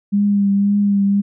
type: tone with vibrato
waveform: sine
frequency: 201.3 Hz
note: G3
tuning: 46 cents sharp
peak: -12 dBFS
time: 0.12-1.22 s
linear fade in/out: 20 ms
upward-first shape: triangle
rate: 1.9 Hz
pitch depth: 29 cents each way
effects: none